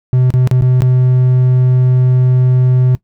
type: tone with dropouts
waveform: triangle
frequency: 127.1 Hz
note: C3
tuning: 50 cents flat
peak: -5 dBFS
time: 0.13-2.95 s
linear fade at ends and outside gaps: 0 ms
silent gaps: 0.304-0.339 / 0.474-0.513 / 0.61-0.622 / 0.806-0.82 s
effects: noise-tail reverb RT60 0.1 s tail -19 dB re dry